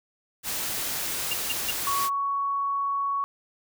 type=noise; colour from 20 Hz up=white; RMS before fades=-30 dBFS; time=0.43-2.1 s; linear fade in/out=50 ms
type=tone bursts; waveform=sine; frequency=2794 Hz; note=F7; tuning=in tune; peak=-25 dBFS; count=3; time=1.31-1.708 s; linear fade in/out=5 ms; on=26 ms; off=160 ms
type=tone; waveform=sine; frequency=1116 Hz; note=C#6; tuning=11 cents sharp; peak=-24 dBFS; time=1.87-3.24 s; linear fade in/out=0 ms
effects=none